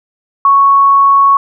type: tone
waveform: sine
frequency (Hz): 1108.7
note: C#6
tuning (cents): 0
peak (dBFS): -4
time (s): 0.45-1.37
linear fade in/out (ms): 2
effects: none